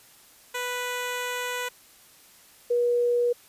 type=tone pair in turn; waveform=10% pulse / sine; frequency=493.9 / 482.1 Hz; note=B4 / B4; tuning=0 / -42 cents; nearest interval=unison; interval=42 cents; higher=first; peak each=-20 dBFS; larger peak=neither; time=0.54-1.69 / 2.7-3.33 s; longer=first; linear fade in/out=10 ms; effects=white hiss -54 dBFS RMS until 3.48 s + resampled to 32000 Hz